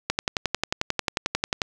click train, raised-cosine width 0.2 ms, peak -5 dBFS, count 18, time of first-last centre 0.1-1.618 s, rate 11.2 Hz, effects none

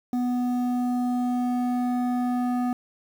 square tone with low-pass filter sweep, 246.9 Hz, B3, in tune, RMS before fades -25 dBFS, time 0.13-2.73 s, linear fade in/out 2 ms, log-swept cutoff 590 to 1000 Hz, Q 1.2, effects 8-bit

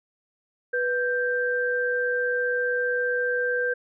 sine tone pair together, 492 / 1573.8 Hz, B4 / G6, -7 / +6 cents, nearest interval octave + minor sixth, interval 2013 cents, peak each -25 dBFS, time 0.73-3.74 s, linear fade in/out 10 ms, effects none

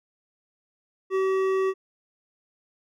sine tone with hard clipping, 381.7 Hz, G4, 46 cents flat, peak -23 dBFS, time 1.1-1.74 s, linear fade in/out 50 ms, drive 11 dB, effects none

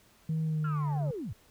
sine tone with pitch glide, 158.9 to 145.71 Hz, D#3 to D3, +37 to -13 cents, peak -26 dBFS, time 0.29-1.11 s, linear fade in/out 5 ms, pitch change -150 cents, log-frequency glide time 0.43-0.9 s
sine linear sweep, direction down, 1410 to 74.6 Hz, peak -34 dBFS, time 0.64-1.33 s, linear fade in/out 5 ms
effects tanh soft clip ceiling -25 dBFS + pink hiss -62 dBFS RMS until 1.5 s

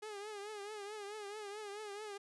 sawtooth tone with vibrato, 415.3 Hz, G#4, in tune, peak -40 dBFS, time 0.02-2.18 s, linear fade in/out 10 ms, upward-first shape triangle, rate 4.6 Hz, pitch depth 93 cents each way, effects resampled to 24000 Hz + 13-bit

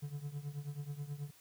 triangle tone with tremolo, 144.7 Hz, D3, 25 cents flat, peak -34 dBFS, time 0.02-1.31 s, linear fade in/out 10 ms, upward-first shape triangle, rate 9.3 Hz, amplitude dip 90%, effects white hiss -63 dBFS RMS until 1.4 s

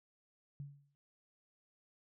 sine tone with exponential decay, 142 Hz, C#3, 42 cents sharp, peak -40 dBFS, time 0.6-0.95 s, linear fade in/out 0 ms, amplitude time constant 76 ms, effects none

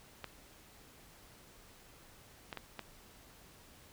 clicks, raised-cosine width 0.3 ms, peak -25 dBFS, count 4, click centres 0.243 / 2.528 / 2.573 / 2.793 s, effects pink hiss -59 dBFS RMS until 3.92 s

